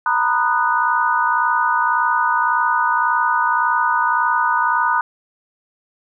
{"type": "chord", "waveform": "sine", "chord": "B major seventh", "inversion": "third", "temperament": "just", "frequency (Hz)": [926, 987.8, 1234.7, 1481.6], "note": ["A#5", "B5", "D#6", "F#6"], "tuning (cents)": [-12, 0, -14, 2], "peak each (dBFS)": -20, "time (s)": [0.06, 5.01], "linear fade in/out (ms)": 2, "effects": []}